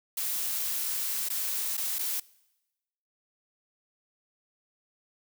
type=noise with dropouts; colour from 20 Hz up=blue; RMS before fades=-31 dBFS; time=0.17-2.2 s; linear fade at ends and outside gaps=5 ms; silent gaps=1.288-1.3 / 1.77-1.776 / 1.986-1.99 s; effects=noise-tail reverb RT60 1.0 s tail -23 dB re dry